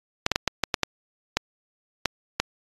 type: clicks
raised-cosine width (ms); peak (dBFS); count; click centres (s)
0.2; -3; 10; 0.264 / 0.317 / 0.359 / 0.477 / 0.637 / 0.742 / 0.833 / 1.37 / 2.057 / 2.4
effects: AAC 32 kbps